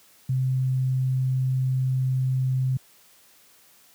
sine tone, 130 Hz, C3, 11 cents flat, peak -20 dBFS, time 0.29-2.77 s, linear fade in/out 5 ms, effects white hiss -56 dBFS RMS until 3.94 s + high-pass 80 Hz 12 dB/octave

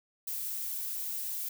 violet noise, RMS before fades -36 dBFS, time 0.27-1.49 s, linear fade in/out 5 ms, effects none

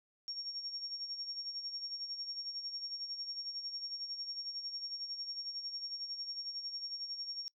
sine tone with tremolo, 5540 Hz, F8, 15 cents flat, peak -37 dBFS, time 0.28-7.48 s, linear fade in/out 0 ms, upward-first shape sine, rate 11 Hz, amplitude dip 60%, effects noise-tail reverb RT60 0.1 s tail -26 dB re dry

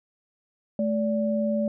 sine tone pair together, 216.4 / 579 Hz, A3 / D5, -29 / -25 cents, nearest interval octave + perfect fourth, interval 1704 cents, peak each -24 / -26 dBFS, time 0.79-1.68 s, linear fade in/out 2 ms, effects none

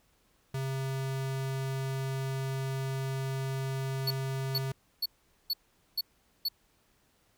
square tone, 133.9 Hz, C3, 40 cents sharp, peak -32 dBFS, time 0.54-4.72 s, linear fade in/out 5 ms
square tone bursts, 4422 Hz, C#8, 5 cents flat, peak -28 dBFS, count 6, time 4.07-6.486 s, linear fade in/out 5 ms, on 36 ms, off 440 ms
effects pink hiss -69 dBFS RMS until 7.37 s

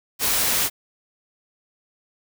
white noise, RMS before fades -21 dBFS, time 0.19-0.7 s, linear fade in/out 50 ms, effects none

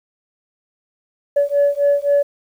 sine beating tone pair, 569 / 572.8 Hz, C#5 / D5, +45 / -43 cents, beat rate 3.8 Hz, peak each -15 dBFS, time 1.36-2.23 s, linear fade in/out 10 ms, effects tanh soft clip ceiling -8 dBFS + 8-bit

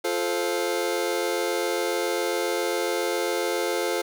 sawtooth chord, F major, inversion none, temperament just, 349.2 / 436.5 / 523.8 Hz, F4 / A4 / C5, 0 / -14 / +2 cents, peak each -24 dBFS, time 0.04-4.02 s, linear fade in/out 10 ms, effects none

